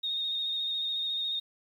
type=tone with vibrato; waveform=sine; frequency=3703 Hz; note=A#7; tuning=12 cents flat; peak=-29 dBFS; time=0.03-1.4 s; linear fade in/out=10 ms; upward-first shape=square; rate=14 Hz; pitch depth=18 cents each way; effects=10-bit